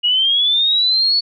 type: linear sweep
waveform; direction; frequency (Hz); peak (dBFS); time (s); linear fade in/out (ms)
sine; up; 2874 to 4458; -12; 0.03-1.21; 20
effects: none